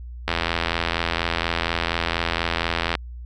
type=click train; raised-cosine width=0.3 ms; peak=-5 dBFS; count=226; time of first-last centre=0.28-2.952 s; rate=84.2 Hz; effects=added 60 Hz sine -33 dBFS peak until 3.25 s